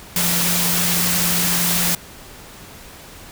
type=tone in noise; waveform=sine; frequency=174.61 Hz; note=F3; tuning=in tune; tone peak=-24 dBFS; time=0.16-1.95 s; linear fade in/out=2 ms; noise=white; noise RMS=-19 dBFS; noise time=0.16-1.95 s; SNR=-8 dB; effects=pink hiss -40 dBFS RMS until 3.31 s